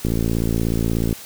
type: click train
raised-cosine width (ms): 3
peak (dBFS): -8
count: 62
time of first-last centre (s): 0.05-1.128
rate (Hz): 56.6
effects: white hiss -38 dBFS RMS until 1.25 s